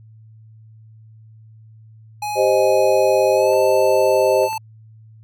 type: tone with pitch glide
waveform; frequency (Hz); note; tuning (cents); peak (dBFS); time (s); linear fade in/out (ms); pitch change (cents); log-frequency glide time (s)
square; 837 to 881.2; G#5 to A5; +13 to +2; -23; 2.22-4.58; 5; +89; 3.33-3.55
type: chord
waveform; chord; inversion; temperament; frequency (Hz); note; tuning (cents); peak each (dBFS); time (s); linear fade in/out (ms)
sine; C minor; second; equal; 392 / 523.3 / 622.3; G4 / C5 / Eb5; 0 / 0 / 0; -19 / -16 / -17; 2.35-4.49; 50
type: clicks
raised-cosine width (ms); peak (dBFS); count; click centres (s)
0.5; -27 / -27 / -25; 3; 3.534 / 4.434 / 4.53
effects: added 110 Hz sine -42 dBFS peak until 5.23 s